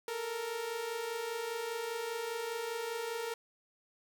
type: tone pair together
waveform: sawtooth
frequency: 441.2 / 466.2 Hz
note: A4 / A#4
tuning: +5 / 0 cents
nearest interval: minor second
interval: 95 cents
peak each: -38 / -33 dBFS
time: 0.08-3.34 s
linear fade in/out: 2 ms
effects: none